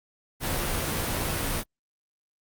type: noise with comb filter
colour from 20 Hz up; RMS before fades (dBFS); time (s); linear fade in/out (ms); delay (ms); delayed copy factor
pink; -28; 0.4-1.64; 50; 16; -0.5
effects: Opus 32 kbps